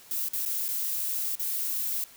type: noise with dropouts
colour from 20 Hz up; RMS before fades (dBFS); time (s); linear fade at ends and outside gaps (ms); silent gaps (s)
violet; -30; 0.11-2.04; 1; 0.286-0.334 / 0.452-0.46 / 0.682-0.688 / 1.354-1.396
effects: white hiss -52 dBFS RMS until 2.16 s